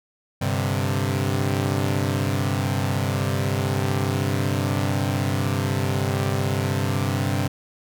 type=chord; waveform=sawtooth; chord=G suspended fourth; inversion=none; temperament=equal; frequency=98 / 130.81 / 146.83 Hz; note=G2 / C3 / D3; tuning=0 / 0 / 0 cents; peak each=-20 / -21 / -25 dBFS; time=0.41-7.48 s; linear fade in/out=10 ms; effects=none